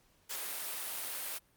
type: high-pass noise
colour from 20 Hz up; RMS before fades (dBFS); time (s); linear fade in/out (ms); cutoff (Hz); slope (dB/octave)
white; -39; 0.29-1.39; 20; 420; 12
effects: pink hiss -69 dBFS RMS until 1.56 s + Opus 48 kbps